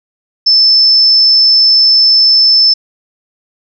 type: tone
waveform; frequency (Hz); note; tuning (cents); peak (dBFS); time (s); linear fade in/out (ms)
sine; 5274; E8; 0; -4; 0.46-2.74; 10
effects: none